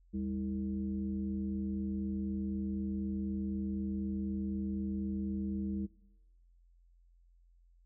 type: tone with frequency modulation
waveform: sine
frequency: 200 Hz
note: G3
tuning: 35 cents sharp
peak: -33 dBFS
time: 0.13-5.87 s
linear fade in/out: 20 ms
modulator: 124 Hz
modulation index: 0.85
effects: noise-tail reverb RT60 1.0 s tail -23 dB re dry + added 43 Hz sine -61 dBFS peak until 7.85 s